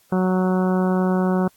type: harmonic tone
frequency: 185 Hz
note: F#3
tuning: in tune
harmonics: 1 / 2 / 3 / 4 / 5 / 6 / 7 / 8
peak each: -18 / -24 / -28 / -30 / -32 / -34 / -35 / -36 dBFS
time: 0.12-1.48 s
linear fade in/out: 5 ms
effects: white hiss -58 dBFS RMS until 1.56 s + AAC 64 kbps